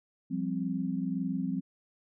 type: chord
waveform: sine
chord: F suspended second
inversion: none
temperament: just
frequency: 174.61 / 196.44 / 261.9 Hz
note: F3 / G3 / C4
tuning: 0 / +4 / +2 cents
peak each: -34 / -34 / -33 dBFS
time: 0.3-1.61 s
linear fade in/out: 20 ms
effects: none